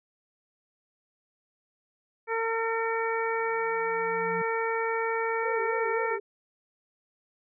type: harmonic tone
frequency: 453.7 Hz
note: A#4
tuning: 47 cents flat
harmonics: 1 / 2 / 3 / 4 / 5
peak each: -29 / -32 / -34 / -35 / -36 dBFS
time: 2.27-6.19 s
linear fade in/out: 50 ms
type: tone with exponential growth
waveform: sine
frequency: 174.61 Hz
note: F3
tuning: in tune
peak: -34 dBFS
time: 3.13-4.42 s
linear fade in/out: 5 ms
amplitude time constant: 280 ms
type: tone with vibrato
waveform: sine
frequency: 450.8 Hz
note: A4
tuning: 42 cents sharp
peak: -33 dBFS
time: 5.43-6.2 s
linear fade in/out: 5 ms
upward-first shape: sine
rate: 3.8 Hz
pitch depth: 230 cents each way
effects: none